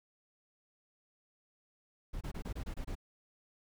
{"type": "noise bursts", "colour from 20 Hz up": "brown", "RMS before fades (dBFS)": -39, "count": 8, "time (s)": [2.13, 2.953], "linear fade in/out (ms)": 10, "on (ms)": 81, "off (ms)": 25, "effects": []}